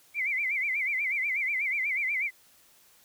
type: tone with vibrato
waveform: sine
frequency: 2191 Hz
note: C#7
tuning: 21 cents flat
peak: -26 dBFS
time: 0.14-2.31 s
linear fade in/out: 50 ms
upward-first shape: sine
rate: 8.2 Hz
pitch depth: 150 cents each way
effects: white hiss -60 dBFS RMS until 3.04 s